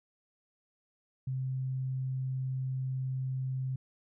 sine tone, 130.81 Hz, C3, in tune, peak -31 dBFS, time 1.27-3.76 s, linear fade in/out 5 ms, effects none

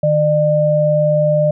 sine tone pair together, 153.1 / 601.5 Hz, D#3 / D5, -28 / +41 cents, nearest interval 2 octaves, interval 2369 cents, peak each -16 / -12 dBFS, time 0.03-1.51 s, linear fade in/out 5 ms, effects none

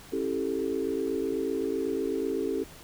sine chord, A dominant seventh, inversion first, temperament equal with one note detuned, 272.3 / 329.6 / 392 / 440 Hz, C#4 / E4 / G4 / A4, -31 / 0 / 0 / 0 cents, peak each -33 / -34 / -31 / -32 dBFS, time 0.12-2.64 s, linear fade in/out 10 ms, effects pink hiss -49 dBFS RMS until 2.83 s

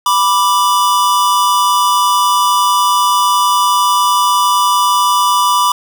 square tone pair together, 985.5 / 1174.7 Hz, B5 / D6, -4 / 0 cents, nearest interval minor third, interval 304 cents, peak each -13 / -13 dBFS, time 0.06-5.72 s, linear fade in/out 2 ms, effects none

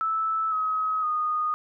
sine tone with pitch steps, 1312 / 1272.4 / 1234.1 Hz, E6 / D#6 / D#6, -9 / +38 / -15 cents, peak -23 dBFS, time 0.01-1.54 s, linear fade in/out 0 ms, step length 510 ms, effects none

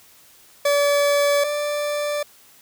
40% pulse tone pair in turn, 574 / 587.8 Hz, D5 / D5, -40 / +1 cents, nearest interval unison, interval 41 cents, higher second, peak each -15 / -21 dBFS, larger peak first, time 0.65-1.44 / 1.44-2.23 s, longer neither, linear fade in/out 5 ms, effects white hiss -51 dBFS RMS until 2.61 s

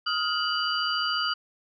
sine tone cluster, 1260 / 1414 / 2953 / 4713 Hz, D#6 / F6 / F#7 / D8, +21 / +21 / -4 / +5 cents, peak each -30 dBFS, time 0.06-1.34 s, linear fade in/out 10 ms, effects none

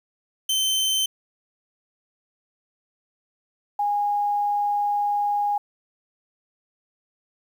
sawtooth / sine tone pair in turn, 3089 / 821.5 Hz, G7 / G#5, -26 / -19 cents, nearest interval octave + major seventh, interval 2293 cents, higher first, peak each -17 / -20 dBFS, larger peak first, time 0.49-1.06 / 3.79-5.58 s, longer second, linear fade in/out 5 ms, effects 9-bit

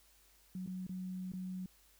sine tone with dropouts, 185 Hz, F#3, in tune, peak -39 dBFS, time 0.55-1.66 s, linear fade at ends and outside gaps 2 ms, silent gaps 0.663-0.674 / 0.867-0.893 / 1.319-1.335 s, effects added 50 Hz sine -70 dBFS peak until 1.99 s + white hiss -67 dBFS RMS until 1.99 s

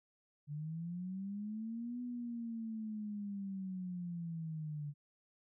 sine linear two-way sweep, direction up then down, 143.9 to 246.9 to 143.9 Hz, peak -39 dBFS, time 0.47-4.94 s, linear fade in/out 50 ms, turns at 2.01 s, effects none

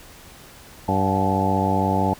harmonic tone with a mistuned harmonic, 96 Hz, G2, 36 cents flat, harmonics 1 / 2 / 3 / 4 / 5 / 6 / 7 / 8 / 9, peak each -25 / -24 / -27 / -30 / -30 / -30 / -28 / -30 / -23 dBFS, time 0.88-2.14 s, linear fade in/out 5 ms, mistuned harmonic 7, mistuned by +76 cents, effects pink hiss -45 dBFS RMS until 2.19 s

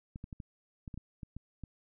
clicks, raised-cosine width 5 ms, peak -30 dBFS, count 10, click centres 0.159 / 0.241 / 0.328 / 0.402 / 0.878 / 0.942 / 0.976 / 1.232 / 1.366 / 1.637 s, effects none

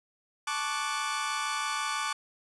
sawtooth chord, D major seventh, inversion second, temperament equal with one note detuned, 873.4 / 1108.7 / 1174.7 / 1480 Hz, A5 / C#6 / D6 / F#6, -13 / 0 / 0 / 0 cents, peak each -33 / -33 / -29 / -33 dBFS, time 0.47-2.13 s, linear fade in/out 5 ms, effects resampled to 24000 Hz

